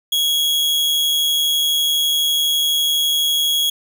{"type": "tone with amplitude modulation", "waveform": "40% pulse", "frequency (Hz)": 3322, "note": "G#7", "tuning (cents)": 0, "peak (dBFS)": -13, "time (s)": [0.12, 3.7], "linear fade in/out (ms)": 5, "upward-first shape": "sine", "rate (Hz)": 152, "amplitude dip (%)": 35, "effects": []}